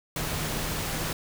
sine tone in noise, 155.6 Hz, D#3, in tune, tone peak -37 dBFS, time 0.16-1.13 s, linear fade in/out 2 ms, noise pink, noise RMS -31 dBFS, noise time 0.16-1.13 s, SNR -9 dB, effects none

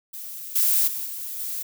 violet noise with level steps, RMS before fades -36 / -20 / -30 / -33 / -30 dBFS, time 0.13-1.63 s, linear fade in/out 10 ms, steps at 0.55 / 0.87 / 1.05 / 1.39 s, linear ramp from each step 10 ms, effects none

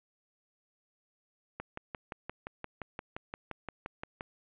click train, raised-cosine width 0.5 ms, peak -23 dBFS, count 16, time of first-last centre 1.6-4.209 s, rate 5.75 Hz, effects resampled to 8000 Hz + 9-bit

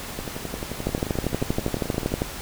two click trains, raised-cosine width 2 ms, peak -9 / -16 dBFS, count 18 / 23, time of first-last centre 0.87-2.219 / 0.19-2.12 s, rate 12.6 / 11.4 Hz, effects pink hiss -35 dBFS RMS until 2.41 s

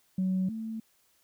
sine tone pair in turn, 187 / 222.4 Hz, F#3 / A3, +19 / +19 cents, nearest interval minor third, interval 300 cents, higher second, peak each -24 / -33 dBFS, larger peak first, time 0.18-0.49 / 0.49-0.8 s, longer neither, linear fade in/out 5 ms, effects tanh soft clip ceiling -22 dBFS + white hiss -68 dBFS RMS until 1.23 s

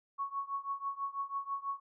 sine tone with tremolo, 1108.7 Hz, C#6, in tune, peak -31 dBFS, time 0.18-1.8 s, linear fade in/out 20 ms, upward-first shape triangle, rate 6.1 Hz, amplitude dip 95%, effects none

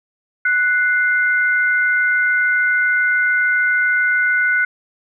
sine tone pair together, 1480 / 2093 Hz, F#6 / C7, 0 / 0 cents, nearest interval tritone, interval 600 cents, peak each -14 / -20 dBFS, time 0.45-4.65 s, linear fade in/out 5 ms, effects none

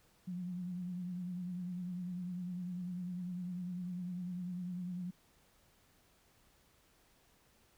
sine tone with vibrato, 179.1 Hz, F3, 44 cents sharp, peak -38 dBFS, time 0.27-5.11 s, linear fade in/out 10 ms, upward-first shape triangle, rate 10 Hz, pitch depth 62 cents each way, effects pink hiss -69 dBFS RMS until 7.77 s

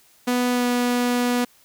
sawtooth tone with pitch glide, 246.9 to 244.5 Hz, B3 to B3, 0 to -17 cents, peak -15 dBFS, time 0.27-1.45 s, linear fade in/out 10 ms, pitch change -17 cents, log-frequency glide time 0.51-0.66 s, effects white hiss -56 dBFS RMS until 1.64 s

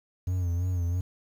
triangle tone with vibrato, 88.7 Hz, F2, 27 cents sharp, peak -23 dBFS, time 0.27-1.01 s, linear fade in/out 5 ms, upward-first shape sine, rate 3 Hz, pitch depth 64 cents each way, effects 9-bit

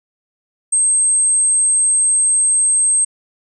sine tone, 8372 Hz, C9, in tune, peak -11 dBFS, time 0.72-3.05 s, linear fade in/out 10 ms, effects none

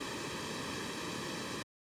pink noise with comb filter, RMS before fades -39 dBFS, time 0-1.63 s, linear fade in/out 10 ms, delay 1.4 ms, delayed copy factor -0.7, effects high-pass 100 Hz 12 dB/octave + low-pass 7000 Hz 12 dB/octave

